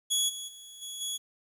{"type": "tone with level steps", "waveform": "20% pulse", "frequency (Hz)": 3361, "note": "G#7", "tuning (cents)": 20, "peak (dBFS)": [-19, -31, -40, -32, -26], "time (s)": [0.1, 1.18], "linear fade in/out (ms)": 20, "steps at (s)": [0.28, 0.47, 0.81, 1], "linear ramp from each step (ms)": 20, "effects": ["10-bit"]}